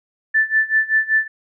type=tone with tremolo; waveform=sine; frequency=1760 Hz; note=A6; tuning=in tune; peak=-11 dBFS; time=0.34-1.28 s; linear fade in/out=10 ms; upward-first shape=sine; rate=5.2 Hz; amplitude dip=90%; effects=none